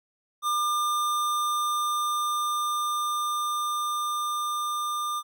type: tone with level ramp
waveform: square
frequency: 1200 Hz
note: D6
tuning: 37 cents sharp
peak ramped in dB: -24 to -28 dBFS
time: 0.42-5.23 s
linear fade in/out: 50 ms
effects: none